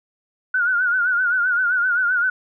sine tone with vibrato, 1459 Hz, F#6, 25 cents flat, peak -16 dBFS, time 0.54-2.3 s, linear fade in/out 5 ms, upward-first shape sine, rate 7.7 Hz, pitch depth 78 cents each way, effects none

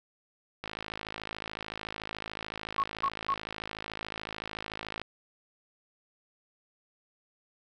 click train, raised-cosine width 0.3 ms, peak -20 dBFS, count 236, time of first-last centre 0.64-5.016 s, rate 53.7 Hz
sine tone bursts, 1100 Hz, C#6, 14 cents flat, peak -25 dBFS, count 3, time 2.78-3.339 s, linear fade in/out 2 ms, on 53 ms, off 200 ms
effects none

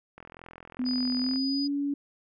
click train, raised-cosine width 0.5 ms, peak -30 dBFS, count 51, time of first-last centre 0.18-1.359 s, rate 42.4 Hz
sine tone with pitch glide, 251.4 to 283.8 Hz, B3 to C#4, +31 to +41 cents, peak -26 dBFS, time 0.79-1.94 s, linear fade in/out 5 ms, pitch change +210 cents, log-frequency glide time 1.2-1.68 s
sine tone, 4950 Hz, D#8, 10 cents flat, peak -31 dBFS, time 0.85-1.68 s, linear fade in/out 20 ms
effects none

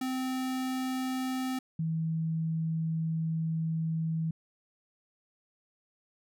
square / sine tone pair in turn, 258.8 / 161.58 Hz, C4 / E3, -19 / -34 cents, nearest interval minor sixth, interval 815 cents, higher first, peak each -31 / -28 dBFS, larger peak second, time 0.01-1.59 / 1.79-4.31 s, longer second, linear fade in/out 5 ms, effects none

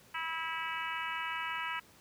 harmonic tone, 325.4 Hz, E4, 22 cents flat, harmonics 3 / 4 / 5 / 6 / 7 / 8 / 9, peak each -40 / -41 / -42 / -43 / -43 / -44 / -45 dBFS, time 0.14-1.8 s, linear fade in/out 10 ms, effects pink hiss -60 dBFS RMS until 2 s + high-pass 80 Hz 12 dB/octave

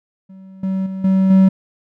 triangle tone with level steps, 190.5 Hz, G3, 49 cents flat, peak -34 / -15 / -21 / -9 / -5 dBFS, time 0.29-1.49 s, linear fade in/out 10 ms, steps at 0.63 / 0.86 / 1.04 / 1.3 s, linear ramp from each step 5 ms, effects none

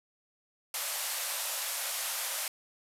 white band-pass noise, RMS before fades -35 dBFS, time 0.74-2.48 s, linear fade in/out 2 ms, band 510 to 14000 Hz, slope 96 dB/octave, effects none

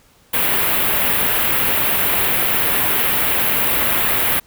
white band-stop noise, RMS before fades -17 dBFS, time 0.33-4.4 s, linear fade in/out 10 ms, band 3100 to 12000 Hz, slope 24 dB/octave, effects pink hiss -53 dBFS RMS until 4.46 s

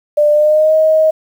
sine tone with pitch glide, 594 to 629.3 Hz, D5 to D#5, +20 to +19 cents, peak -7 dBFS, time 0.17-1.11 s, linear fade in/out 10 ms, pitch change +99 cents, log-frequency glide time 0.31-0.74 s, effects 7-bit

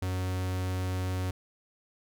45% pulse tone, 92.4 Hz, F#2, 2 cents flat, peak -29 dBFS, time 0.02-1.31 s, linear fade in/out 5 ms, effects none

